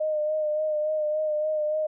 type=tone with vibrato; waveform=sine; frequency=612 Hz; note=D#5; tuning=29 cents flat; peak=-23 dBFS; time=0-1.87 s; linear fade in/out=10 ms; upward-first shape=sine; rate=3.5 Hz; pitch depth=28 cents each way; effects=none